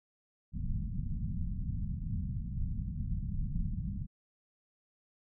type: low-pass noise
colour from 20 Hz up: pink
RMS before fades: -35 dBFS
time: 0.52-4.07 s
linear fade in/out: 50 ms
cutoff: 210 Hz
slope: 48 dB/octave
effects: none

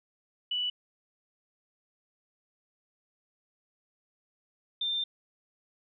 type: tone pair in turn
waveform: sine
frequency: 2960 / 3590 Hz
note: F#7 / A7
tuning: 0 / +34 cents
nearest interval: minor third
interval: 334 cents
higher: second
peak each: -28 dBFS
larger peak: neither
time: 0.51-0.7 / 4.81-5.04 s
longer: second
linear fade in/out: 5 ms
effects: none

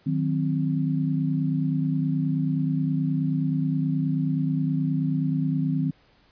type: chord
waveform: sine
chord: C diminished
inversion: first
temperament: equal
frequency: 155.56 / 185 / 261.6 Hz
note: Eb3 / Gb3 / C4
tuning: 0 / 0 / 0 cents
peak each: -24 / -30 / -26 dBFS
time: 0.06-5.91 s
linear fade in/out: 10 ms
effects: pink hiss -60 dBFS RMS until 6.31 s + resampled to 11025 Hz

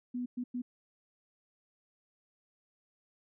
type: tone bursts at uneven times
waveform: sine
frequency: 246.6 Hz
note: B3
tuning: 2 cents flat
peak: -33 dBFS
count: 3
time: 0.14-0.26 / 0.37-0.44 / 0.54-0.62 s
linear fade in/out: 10 ms
effects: none

